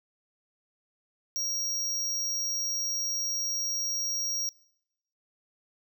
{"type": "tone", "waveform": "square", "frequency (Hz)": 5640, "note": "F8", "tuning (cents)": 16, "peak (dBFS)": -29, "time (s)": [1.36, 4.49], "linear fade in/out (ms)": 0, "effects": ["noise-tail reverb RT60 0.8 s tail -22 dB re dry"]}